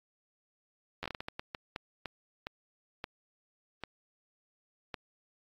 slowing click train, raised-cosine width 0.3 ms, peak -21 dBFS, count 16, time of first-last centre 1.03-4.942 s, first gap 11 ms, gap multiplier 1.39, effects AAC 32 kbps

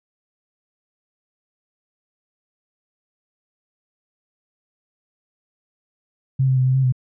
sine tone with pitch steps, 133 / 130.9 / 128.5 / 129.9 / 133 / 127.5 Hz, C3 / C3 / C3 / C3 / C3 / C3, +29 / +1 / -31 / -12 / +29 / -44 cents, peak -14 dBFS, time 6.39-6.924 s, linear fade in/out 10 ms, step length 89 ms, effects none

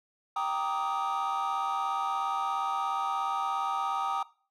triangle chord, Eb major seventh, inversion first, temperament equal with one note detuned, 784 / 932.3 / 1174.7 / 1251.7 Hz, G5 / Bb5 / D6 / Eb6, 0 / 0 / 0 / +10 cents, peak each -30 / -32 / -34 / -29 dBFS, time 0.36-4.23 s, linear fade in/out 5 ms, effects noise-tail reverb RT60 0.4 s tail -20 dB re dry + tanh soft clip ceiling -21 dBFS

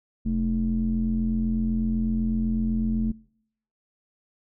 square tone with low-pass filter, 43.99 Hz, F1, 13 cents sharp, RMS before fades -25 dBFS, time 0.25-3.12 s, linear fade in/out 10 ms, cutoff 230 Hz, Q 9.7, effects noise-tail reverb RT60 0.7 s tail -25 dB re dry

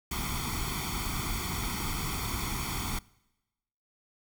pink noise with comb filter, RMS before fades -33 dBFS, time 0.11-2.99 s, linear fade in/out 5 ms, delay 0.89 ms, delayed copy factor +0.85, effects noise-tail reverb RT60 1.0 s tail -24 dB re dry

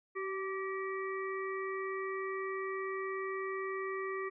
harmonic tone with a mistuned harmonic, 383.3 Hz, G4, 39 cents flat, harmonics 1 / 3 / 5 / 6, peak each -37 / -41 / -43 / -49 dBFS, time 0.15-4.3 s, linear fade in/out 20 ms, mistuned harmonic 3, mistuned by +26 cents, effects none

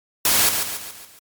white noise with echo, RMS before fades -17 dBFS, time 0.25-0.49 s, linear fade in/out 2 ms, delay 140 ms, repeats 5, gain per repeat -6 dB, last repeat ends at 1.19 s, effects MP3 96 kbps

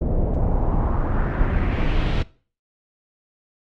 brown noise with low-pass filter sweep, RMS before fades -20 dBFS, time 0.01-2.23 s, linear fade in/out 10 ms, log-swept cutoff 480 to 3700 Hz, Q 1.9, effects noise-tail reverb RT60 0.4 s tail -20 dB re dry + Opus 32 kbps

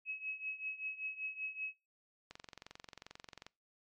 sine tone with tremolo, 2565 Hz, E7, 48 cents flat, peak -36 dBFS, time 0.05-1.74 s, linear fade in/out 50 ms, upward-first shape triangle, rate 5.2 Hz, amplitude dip 90%
click train, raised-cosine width 0.2 ms, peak -31 dBFS, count 27, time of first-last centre 2.31-3.466 s, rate 22.5 Hz
effects noise-tail reverb RT60 0.3 s tail -25 dB re dry + MP3 64 kbps

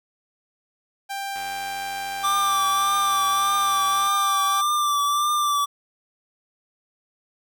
sawtooth tone, 790 Hz, G5, 13 cents sharp, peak -24 dBFS, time 1.09-4.62 s, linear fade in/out 20 ms
click train, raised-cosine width 0.3 ms, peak -24 dBFS, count 254, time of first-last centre 1.36-4.072 s, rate 93.3 Hz
square tone with vibrato, 1174.7 Hz, D6, in tune, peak -20 dBFS, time 2.23-5.66 s, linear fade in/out 20 ms, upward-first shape triangle, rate 1.7 Hz, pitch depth 40 cents each way
effects none

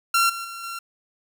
sawtooth tone with level steps, 1367 Hz, F6, 37 cents flat, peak -13 / -26 / -30 / -27 dBFS, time 0.14-0.79 s, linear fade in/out 5 ms, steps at 0.29 / 0.44 / 0.63 s, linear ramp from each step 10 ms, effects 9-bit

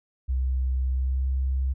sine tone with pitch glide, 64.5 to 65.86 Hz, C2 to C2, -24 to +12 cents, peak -22 dBFS, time 0.28-1.74 s, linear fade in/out 20 ms, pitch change +36 cents, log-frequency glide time 0.88-1.28 s, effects none

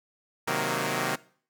5% pulse chord, C half-diminished seventh, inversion none, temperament equal with one note detuned, 129.91 / 155.56 / 185 / 233.1 Hz, C3 / Eb3 / Gb3 / Bb3, -12 / 0 / 0 / 0 cents, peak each -21 dBFS, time 0.47-1.16 s, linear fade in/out 10 ms, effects noise-tail reverb RT60 0.5 s tail -21 dB re dry

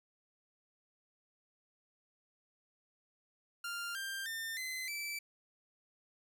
sawtooth tone with pitch steps, 1396 / 1585.2 / 1800 / 2044 / 2321 Hz, F6 / G6 / A6 / C7 / D7, -1 / +19 / +39 / -41 / -21 cents, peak -35 dBFS, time 3.64-5.19 s, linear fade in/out 5 ms, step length 310 ms, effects none

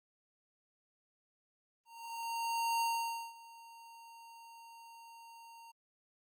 square tone with ADSR envelope, 923 Hz, A#5, 17 cents flat, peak -31 dBFS, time 1.85-5.72 s, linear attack 960 ms, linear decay 520 ms, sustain -22 dB, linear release 14 ms, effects Opus 32 kbps

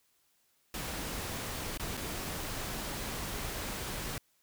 pink noise with dropouts, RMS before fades -38 dBFS, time 0.74-4.18 s, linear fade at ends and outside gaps 2 ms, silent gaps 1.775-1.796 / 1.97-1.974 s, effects white hiss -72 dBFS RMS until 4.42 s

